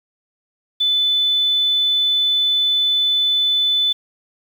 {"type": "tone", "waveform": "sine", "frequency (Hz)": 3500, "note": "A7", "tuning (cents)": -10, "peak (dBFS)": -14, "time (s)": [0.8, 3.93], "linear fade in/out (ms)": 10, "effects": ["7-bit"]}